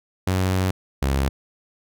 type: tone pair in turn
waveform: sawtooth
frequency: 93.4 / 67.96 Hz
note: F#2 / C#2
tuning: +17 / -34 cents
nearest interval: tritone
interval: 551 cents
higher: first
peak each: -15 dBFS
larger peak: neither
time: 0.27-0.71 / 1.02-1.29 s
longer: first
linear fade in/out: 5 ms
effects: none